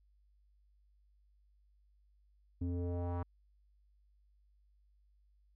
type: tone with low-pass filter sweep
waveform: square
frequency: 87.5 Hz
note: F2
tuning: 4 cents sharp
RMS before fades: -37 dBFS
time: 2.61-3.23 s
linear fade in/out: 5 ms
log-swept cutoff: 270 to 1100 Hz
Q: 2.2
effects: added 50 Hz sine -66 dBFS peak until 5.55 s